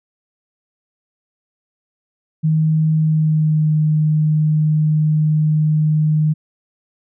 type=tone with pitch glide; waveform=sine; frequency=157.1 to 153.87 Hz; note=D#3 to D#3; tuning=+17 to -19 cents; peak=-12 dBFS; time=2.43-6.34 s; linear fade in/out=20 ms; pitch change=-36 cents; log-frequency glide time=2.93-3.73 s; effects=none